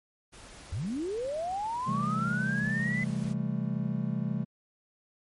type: noise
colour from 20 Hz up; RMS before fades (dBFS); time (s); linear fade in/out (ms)
pink; -49; 0.32-3.34; 20
type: linear sweep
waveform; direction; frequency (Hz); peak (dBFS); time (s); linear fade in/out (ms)
sine; up; 70.7 to 2038; -30; 0.72-3.04; 5
type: chord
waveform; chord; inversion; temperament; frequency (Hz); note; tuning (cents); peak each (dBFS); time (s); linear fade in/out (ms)
triangle; A minor seventh; first; just; 132 / 165 / 198 / 220; C3 / E3 / G3 / A3; +16 / +2 / +18 / 0; -32; 1.86-4.45; 20
effects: MP3 48 kbps